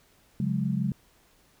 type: chord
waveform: sine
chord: C# suspended fourth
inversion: none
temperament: equal with one note detuned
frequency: 138.59 / 181.29 / 207.7 Hz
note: C#3 / F#3 / G#3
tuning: 0 / -35 / 0 cents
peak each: -29 dBFS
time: 0.4-0.92 s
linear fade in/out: 2 ms
effects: pink hiss -62 dBFS RMS until 1.6 s